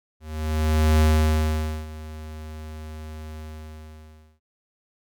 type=tone with ADSR envelope; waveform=square; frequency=77.78 Hz; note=D#2; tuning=in tune; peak=-15 dBFS; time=0.2-4.4 s; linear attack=800 ms; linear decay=860 ms; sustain=-20 dB; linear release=1000 ms; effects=none